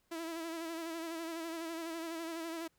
sawtooth tone with vibrato, 329.6 Hz, E4, in tune, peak -35 dBFS, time 0.11-2.68 s, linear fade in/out 10 ms, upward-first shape sine, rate 12 Hz, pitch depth 46 cents each way, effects pink hiss -75 dBFS RMS until 2.78 s

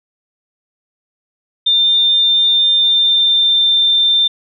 sine tone with pitch glide, 3602 to 3581 Hz, A7 to A7, +40 to +30 cents, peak -9 dBFS, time 1.66-4.28 s, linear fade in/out 10 ms, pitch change -10 cents, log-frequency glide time 2.61-3.65 s, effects none

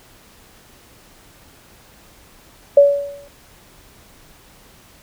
sine tone with exponential decay, 568 Hz, C#5, 42 cents sharp, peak -3 dBFS, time 2.77-3.28 s, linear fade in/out 5 ms, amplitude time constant 110 ms, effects pink hiss -48 dBFS RMS until 5.02 s

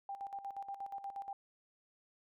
sine tone with tremolo, 793 Hz, G5, 20 cents sharp, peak -39 dBFS, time 0.09-1.33 s, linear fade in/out 2 ms, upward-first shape square, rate 8.4 Hz, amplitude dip 70%, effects none

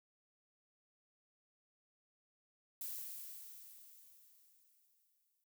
violet noise with exponential decay, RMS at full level -43 dBFS, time 2.81-5.44 s, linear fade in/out 2 ms, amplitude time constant 570 ms, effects noise-tail reverb RT60 0.1 s tail -20 dB re dry

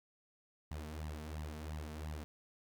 sawtooth tone with flanger, 76.7 Hz, D#2, 24 cents flat, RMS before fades -44 dBFS, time 0.71-2.24 s, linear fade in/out 0 ms, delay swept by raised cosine 1 to 4.6 ms, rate 2.9 Hz, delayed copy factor +0.8, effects none

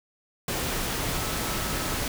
sine tone in noise, 1300 Hz, E6, 24 cents flat, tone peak -40 dBFS, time 1.14-1.95 s, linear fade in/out 2 ms, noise pink, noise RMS -29 dBFS, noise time 0.48-2.08 s, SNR -14 dB, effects none

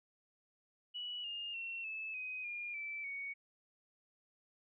sine tone with pitch steps, 2940 / 2827 / 2718 / 2613 / 2513 / 2416 / 2323 / 2233 Hz, F#7 / F7 / F7 / E7 / D#7 / D7 / D7 / C#7, -12 / +20 / -48 / -16 / +17 / +48 / -20 / +12 cents, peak -40 dBFS, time 0.94-3.34 s, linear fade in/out 20 ms, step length 300 ms, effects none

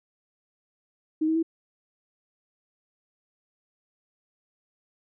sine tone with pitch steps, 312.7 / 320 / 327.5 Hz, D#4 / D#4 / E4, +9 / +49 / -11 cents, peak -21 dBFS, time 1.21-1.429 s, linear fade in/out 10 ms, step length 73 ms, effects none

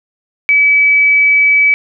sine tone, 2290 Hz, D7, 44 cents flat, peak -6 dBFS, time 0.49-1.74 s, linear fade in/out 0 ms, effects none

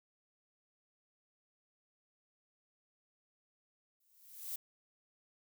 violet noise with exponential growth, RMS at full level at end -38 dBFS, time 4-4.56 s, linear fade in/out 5 ms, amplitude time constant 120 ms, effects none

